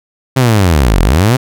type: linear two-way sweep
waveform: sawtooth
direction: down then up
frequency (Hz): 135.3 to 38.89 to 135.3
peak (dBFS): -3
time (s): 0.36-1.37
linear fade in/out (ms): 10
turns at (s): 1.01
effects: none